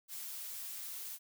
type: noise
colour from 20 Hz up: blue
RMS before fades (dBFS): -44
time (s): 0.08-1.19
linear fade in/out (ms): 50
effects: none